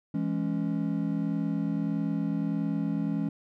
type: chord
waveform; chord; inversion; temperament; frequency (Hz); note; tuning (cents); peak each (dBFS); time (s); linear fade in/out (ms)
triangle; C# minor; first; just; 166.31 / 207.9 / 277.2; E3 / G#3 / C#4; +16 / +2 / 0; -29; 0.14-3.29; 5
effects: none